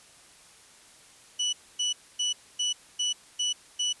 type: tone bursts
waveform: 30% pulse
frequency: 2960 Hz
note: F#7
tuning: in tune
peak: -22 dBFS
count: 7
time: 1.39-3.93 s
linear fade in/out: 10 ms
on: 140 ms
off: 260 ms
effects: white hiss -54 dBFS RMS until 4 s + resampled to 24000 Hz